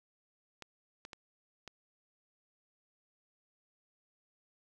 clicks, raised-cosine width 0.2 ms, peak -28 dBFS, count 4, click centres 0.623 / 1.051 / 1.132 / 1.677 s, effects 10-bit

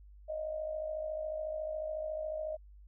sine tone with amplitude modulation, 622.3 Hz, D#5, in tune, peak -32 dBFS, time 0.28-2.57 s, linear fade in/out 20 ms, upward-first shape sine, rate 54 Hz, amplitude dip 60%, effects added 50 Hz sine -52 dBFS peak until 2.87 s

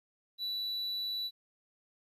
triangle tone, 3951 Hz, B7, in tune, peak -32 dBFS, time 0.38-1.31 s, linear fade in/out 50 ms, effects resampled to 32000 Hz + 12-bit

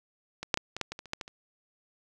clicks, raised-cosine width 0.2 ms, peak -19 / -6 / -13 / -19 / -12 / -20 / -23 / -30 / -14 / -19 / -28 dBFS, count 11, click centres 0.43 / 0.542 / 0.574 / 0.766 / 0.813 / 0.92 / 0.991 / 1.057 / 1.134 / 1.212 / 1.279 s, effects none

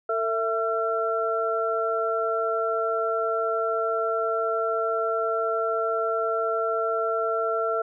sine tone cluster, 451 / 664 / 1355 Hz, A4 / E5 / E6, +43 / +12 / +47 cents, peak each -27 dBFS, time 0.09-7.82 s, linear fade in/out 5 ms, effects none

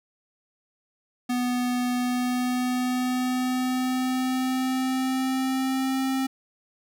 square tone with pitch glide, 247.1 to 264.8 Hz, B3 to C4, +1 to +21 cents, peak -24 dBFS, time 1.29-6.27 s, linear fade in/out 10 ms, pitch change +120 cents, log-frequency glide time 1.96-6.01 s, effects none

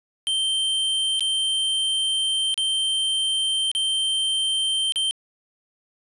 square tone with dropouts, 3130 Hz, G7, 3 cents flat, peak -21 dBFS, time 0.27-5.11 s, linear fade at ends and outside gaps 0 ms, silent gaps 1.195-1.207 / 2.542-2.577 / 3.715-3.75 / 4.922-4.959 s, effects resampled to 24000 Hz + 10-bit

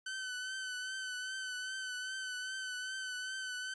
sawtooth tone with vibrato, 1518 Hz, F#6, 44 cents sharp, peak -35 dBFS, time 0.06-3.74 s, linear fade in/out 5 ms, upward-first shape triangle, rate 2.5 Hz, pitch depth 38 cents each way, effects resampled to 22050 Hz

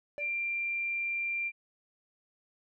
sine tone, 2374 Hz, D7, 18 cents sharp, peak -30 dBFS, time 0.18-1.52 s, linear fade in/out 50 ms
triangle tone with exponential decay, 582 Hz, D5, 16 cents flat, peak -32 dBFS, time 0.18-0.35 s, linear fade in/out 0 ms, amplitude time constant 35 ms
effects none

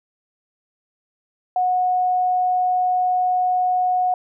sine tone, 731 Hz, F#5, 21 cents flat, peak -16 dBFS, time 1.56-4.14 s, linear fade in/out 2 ms, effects none

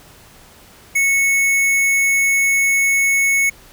sine tone with hard clipping, 2205 Hz, C#7, 10 cents flat, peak -14 dBFS, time 0.95-3.5 s, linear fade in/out 10 ms, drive 18 dB, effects pink hiss -45 dBFS RMS until 3.72 s

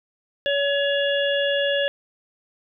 harmonic tone, 564 Hz, C#5, 30 cents sharp, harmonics 1 / 3 / 5 / 6, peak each -21 / -26 / -28 / -29 dBFS, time 0.46-1.88 s, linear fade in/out 0 ms, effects none

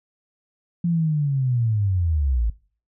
sine linear sweep, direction down, 174.61 to 51.91 Hz, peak -18 dBFS, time 0.84-2.5 s, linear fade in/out 5 ms, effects noise-tail reverb RT60 0.4 s tail -20 dB re dry

